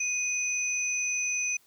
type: tone pair together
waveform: sine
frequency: 2489 / 6044 Hz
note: D#7 / F#8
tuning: 0 / +36 cents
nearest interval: octave + minor third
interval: 1536 cents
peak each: -29 / -30 dBFS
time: 0-1.57 s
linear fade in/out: 5 ms
effects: white hiss -63 dBFS RMS until 1.66 s